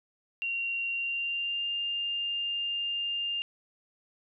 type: tone with pitch glide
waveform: sine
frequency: 2757 to 2804 Hz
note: F7 to F7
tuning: -23 to +6 cents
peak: -29 dBFS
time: 0.42-3.42 s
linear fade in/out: 0 ms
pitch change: +29 cents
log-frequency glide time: 0.9-1.66 s
effects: none